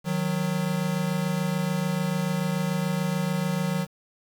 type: tone pair together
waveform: square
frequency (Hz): 156.42 / 183.3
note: D#3 / F#3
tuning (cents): +10 / -16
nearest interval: minor third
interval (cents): 274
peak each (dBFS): -29 / -27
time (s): 0.04-3.87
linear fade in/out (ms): 50
effects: 8-bit